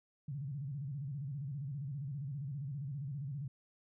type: tone with vibrato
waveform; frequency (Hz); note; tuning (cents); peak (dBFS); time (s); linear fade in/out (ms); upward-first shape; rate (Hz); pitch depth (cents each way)
sine; 139.1; C#3; +6; -38; 0.28-3.48; 5; square; 15; 130
effects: none